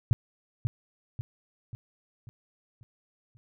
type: tone with echo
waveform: sine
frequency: 116.54 Hz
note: A#2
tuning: in tune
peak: -17 dBFS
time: 0.11-0.13 s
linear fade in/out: 0 ms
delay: 540 ms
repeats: 6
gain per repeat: -6 dB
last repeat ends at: 3.37 s
effects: none